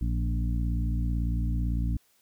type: harmonic tone with a mistuned harmonic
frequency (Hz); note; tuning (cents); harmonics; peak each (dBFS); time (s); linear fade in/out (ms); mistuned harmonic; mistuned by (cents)
57.9; A#1; -11; 1 / 2 / 3 / 4 / 5; -26 / -32 / -36 / -38 / -40; 0.01-1.97; 5; 3; +17
effects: white hiss -66 dBFS RMS until 2.21 s